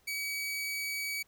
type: tone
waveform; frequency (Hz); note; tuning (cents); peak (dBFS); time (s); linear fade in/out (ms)
sawtooth; 2274; C#7; +44; -30; 0.07-1.23; 10
effects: pink hiss -68 dBFS RMS until 1.27 s